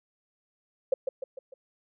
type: tone with echo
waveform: sine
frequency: 526 Hz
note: C5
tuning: 9 cents sharp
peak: -19 dBFS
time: 0.92-0.94 s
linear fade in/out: 5 ms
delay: 150 ms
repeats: 4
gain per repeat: -6 dB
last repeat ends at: 1.54 s
effects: none